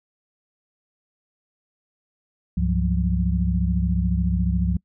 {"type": "tone cluster", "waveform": "sine", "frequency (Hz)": [67.7, 99.3, 173.9, 188], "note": ["C#2", "G2", "F3", "F#3"], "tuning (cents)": [-40, 23, -7, 28], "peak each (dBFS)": [-22, -27, -23, -29], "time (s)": [2.57, 4.77], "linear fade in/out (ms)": 5, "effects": ["noise-tail reverb RT60 0.1 s tail -24 dB re dry"]}